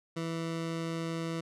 20% pulse tone, 164.81 Hz, E3, in tune, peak -28 dBFS, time 0.16-1.41 s, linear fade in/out 10 ms, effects low-pass 8000 Hz 12 dB/octave

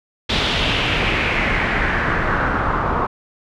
pink noise with low-pass filter sweep, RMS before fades -19 dBFS, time 0.29-3.07 s, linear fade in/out 10 ms, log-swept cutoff 3700 to 1100 Hz, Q 3, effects none

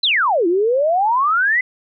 sine exponential two-way sweep, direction down then up, 4212 to 329.6 to 2060 Hz, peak -13 dBFS, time 0.03-1.61 s, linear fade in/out 5 ms, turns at 0.47 s, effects none

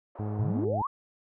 white band-pass noise, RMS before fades -47 dBFS, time 0.15-0.65 s, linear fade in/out 5 ms, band 390 to 960 Hz, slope 24 dB/octave
harmonic tone, 105.3 Hz, G#2, 24 cents sharp, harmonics 1 / 2 / 3 / 4 / 5 / 6 / 7 / 8, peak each -31 / -37 / -41 / -42 / -50 / -52 / -48 / -52 dBFS, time 0.19-0.82 s, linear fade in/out 5 ms
sine exponential sweep, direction up, 98 to 1187 Hz, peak -27 dBFS, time 0.39-0.87 s, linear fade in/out 5 ms
effects none

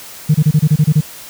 sine tone bursts, 152.2 Hz, D#3, 38 cents flat, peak -5 dBFS, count 9, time 0.29-1.009 s, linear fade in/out 10 ms, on 55 ms, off 28 ms, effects tanh soft clip ceiling -3 dBFS + white hiss -34 dBFS RMS until 1.29 s

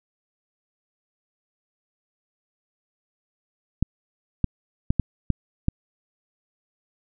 clicks, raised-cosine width 5 ms, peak -7 dBFS, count 6, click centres 3.826 / 4.443 / 4.905 / 4.997 / 5.303 / 5.684 s, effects none

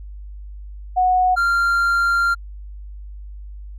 sine / triangle tone pair in turn, 735 / 1387.5 Hz, F#5 / F6, -12 / -12 cents, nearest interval major seventh, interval 1100 cents, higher second, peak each -13 dBFS, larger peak neither, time 0.96-1.36 / 1.36-2.35 s, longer second, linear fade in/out 20 ms, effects added 50 Hz sine -32 dBFS peak until 3.78 s

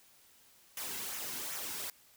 white noise with flanger, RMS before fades -40 dBFS, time 0.77-1.9 s, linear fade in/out 2 ms, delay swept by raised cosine 0.22 to 1.72 ms, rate 2.6 Hz, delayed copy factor -0.55, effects white hiss -63 dBFS RMS until 2.16 s

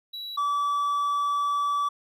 triangle tone pair in turn, 3913 / 1152.3 Hz, B7 / D6, -17 / -33 cents, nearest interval octave + major sixth, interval 2116 cents, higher first, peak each -32 / -21 dBFS, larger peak second, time 0.13-0.37 / 0.37-1.89 s, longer second, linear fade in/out 10 ms, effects none

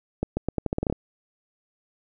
accelerating click train, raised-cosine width 2 ms, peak -11 dBFS, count 11, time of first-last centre 0.23-0.926 s, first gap 140 ms, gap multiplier 0.83, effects none

